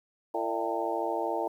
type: harmonic tone with a mistuned harmonic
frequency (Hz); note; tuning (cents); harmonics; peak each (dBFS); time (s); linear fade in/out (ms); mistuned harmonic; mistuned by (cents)
113.1; A2; +48; 3 / 4 / 5 / 6 / 7 / 8; -35 / -35 / -35 / -35 / -35 / -35; 0.34-1.48; 5; 5; +87
effects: 10-bit